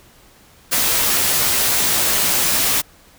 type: noise with comb filter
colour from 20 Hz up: white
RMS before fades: -17 dBFS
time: 0.71-2.82 s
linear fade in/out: 20 ms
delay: 16 ms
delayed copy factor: -0.5
effects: pink hiss -49 dBFS RMS until 3.18 s